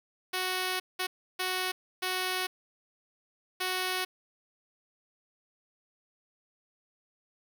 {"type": "tone bursts at uneven times", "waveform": "5% pulse", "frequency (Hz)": 370, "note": "F#4", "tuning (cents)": 0, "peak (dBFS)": -18, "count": 5, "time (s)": [[0.33, 0.8], [0.99, 1.07], [1.39, 1.72], [2.02, 2.47], [3.6, 4.05]], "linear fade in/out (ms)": 10, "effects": []}